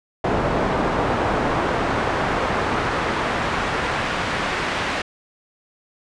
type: noise with band-pass filter sweep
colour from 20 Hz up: brown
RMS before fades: -22 dBFS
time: 0.24-5.02 s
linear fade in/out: 5 ms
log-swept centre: 780 to 2100 Hz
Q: 0.78
effects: resampled to 22050 Hz